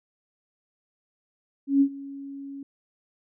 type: tone with ADSR envelope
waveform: sine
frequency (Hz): 277.2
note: C#4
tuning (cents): 0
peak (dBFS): -14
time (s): 1.67-2.63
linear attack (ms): 140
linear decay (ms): 75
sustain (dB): -21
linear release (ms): 3
effects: none

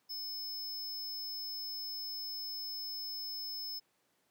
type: tone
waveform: square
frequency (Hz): 5220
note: E8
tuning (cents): -18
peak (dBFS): -39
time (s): 0.09-3.8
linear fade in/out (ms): 20
effects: pink hiss -75 dBFS RMS until 4.3 s + high-pass 200 Hz 12 dB/octave

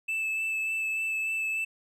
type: tone with vibrato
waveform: triangle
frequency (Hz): 2629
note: E7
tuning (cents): -5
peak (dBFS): -26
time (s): 0.08-1.65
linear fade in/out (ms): 10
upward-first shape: sine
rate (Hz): 3.4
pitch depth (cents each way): 12
effects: none

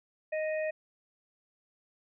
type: harmonic tone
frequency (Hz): 622.3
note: D#5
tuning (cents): 0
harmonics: 1 / 3 / 4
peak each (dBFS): -30 / -40 / -42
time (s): 0.32-0.71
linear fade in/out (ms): 10
effects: none

